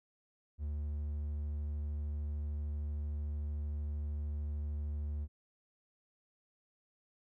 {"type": "tone", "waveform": "triangle", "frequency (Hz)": 73.9, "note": "D2", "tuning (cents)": 11, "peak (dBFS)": -33, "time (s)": [0.58, 5.28], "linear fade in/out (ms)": 50, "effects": []}